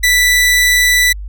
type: tone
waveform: sawtooth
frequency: 1975.5 Hz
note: B6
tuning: in tune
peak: -5 dBFS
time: 0.03-1.13 s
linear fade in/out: 10 ms
effects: added 50 Hz sine -23 dBFS peak until 1.28 s